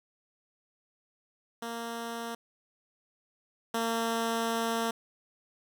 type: tone pair in turn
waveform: 10% pulse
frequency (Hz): 231.9 / 228.7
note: A#3 / A#3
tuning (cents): -9 / -33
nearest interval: unison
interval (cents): 24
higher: first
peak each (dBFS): -27 / -20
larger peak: second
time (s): 1.62-2.35 / 3.74-4.91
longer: second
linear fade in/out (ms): 5
effects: none